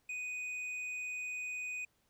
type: tone with hard clipping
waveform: sine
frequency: 2489 Hz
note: D#7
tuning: in tune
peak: -39 dBFS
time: 0.09-1.85 s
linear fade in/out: 5 ms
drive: 5 dB
effects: pink hiss -75 dBFS RMS until 2.09 s